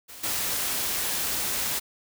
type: noise with level steps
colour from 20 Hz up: white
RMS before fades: -43 / -28 dBFS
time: 0.08-1.8 s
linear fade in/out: 20 ms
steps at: 0.23 s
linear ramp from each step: 10 ms
effects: none